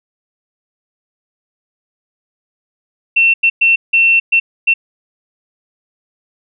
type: tone bursts at uneven times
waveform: sine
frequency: 2700 Hz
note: E7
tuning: 41 cents sharp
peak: -7 dBFS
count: 6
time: 3.16-3.34 / 3.43-3.5 / 3.61-3.76 / 3.93-4.2 / 4.32-4.4 / 4.67-4.74 s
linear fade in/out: 10 ms
effects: none